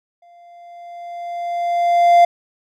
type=tone with exponential growth; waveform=triangle; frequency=694 Hz; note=F5; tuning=11 cents flat; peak=-4 dBFS; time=0.22-2.25 s; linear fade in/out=5 ms; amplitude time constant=440 ms; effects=none